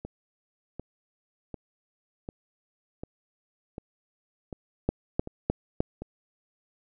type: two click trains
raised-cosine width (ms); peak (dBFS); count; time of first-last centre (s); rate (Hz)
2; -23 / -10; 9 / 4; 0.05-6.02 / 4.89-5.805; 1.34 / 3.28
effects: none